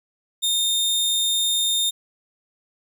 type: tone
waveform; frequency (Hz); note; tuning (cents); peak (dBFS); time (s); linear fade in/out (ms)
sawtooth; 3649; A#7; -38; -16; 0.42-1.91; 20
effects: none